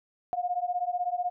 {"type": "beating tone pair", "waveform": "sine", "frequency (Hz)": [707, 723], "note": ["F5", "F#5"], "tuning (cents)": [21, -40], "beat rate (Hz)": 16, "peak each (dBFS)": -30, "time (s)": [0.33, 1.3], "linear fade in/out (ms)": 0, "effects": []}